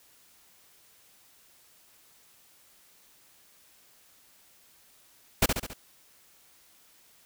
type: noise with echo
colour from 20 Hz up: pink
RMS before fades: -21 dBFS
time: 5.42-5.46 s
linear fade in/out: 5 ms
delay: 69 ms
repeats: 4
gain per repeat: -5 dB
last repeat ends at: 5.736 s
effects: white hiss -60 dBFS RMS until 7.25 s